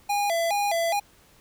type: tone with vibrato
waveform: square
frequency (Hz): 740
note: F#5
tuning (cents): 0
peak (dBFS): -23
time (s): 0.09-1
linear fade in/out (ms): 10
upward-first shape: square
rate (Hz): 2.4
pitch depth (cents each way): 170
effects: pink hiss -57 dBFS RMS until 1.4 s